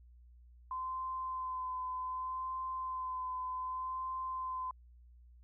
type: tone with vibrato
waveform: sine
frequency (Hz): 1028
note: C6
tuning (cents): -31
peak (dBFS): -36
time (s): 0.71-4.71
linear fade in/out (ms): 2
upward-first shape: sine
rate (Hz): 0.65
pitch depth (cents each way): 18
effects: added 60 Hz sine -56 dBFS peak until 5.43 s